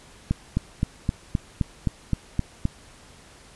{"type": "click train", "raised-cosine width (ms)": 5, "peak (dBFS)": -9, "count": 10, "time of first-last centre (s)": [0.31, 2.654], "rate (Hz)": 3.84, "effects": ["pink hiss -50 dBFS RMS until 3.55 s", "resampled to 24000 Hz"]}